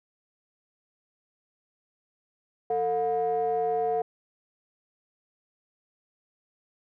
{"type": "ring-modulated tone", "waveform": "triangle", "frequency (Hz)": 135.3, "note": "C#3", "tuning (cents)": -42, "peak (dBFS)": -18, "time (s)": [2.7, 4.02], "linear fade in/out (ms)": 5, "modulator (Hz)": 584, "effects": ["tanh soft clip ceiling -16 dBFS"]}